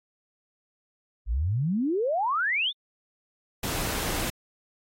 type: exponential sweep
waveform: sine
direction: up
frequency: 49 to 3689 Hz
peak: -23 dBFS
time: 1.26-2.73 s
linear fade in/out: 50 ms
type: noise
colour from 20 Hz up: pink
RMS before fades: -30 dBFS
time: 3.63-4.3 s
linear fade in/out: 5 ms
effects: AAC 48 kbps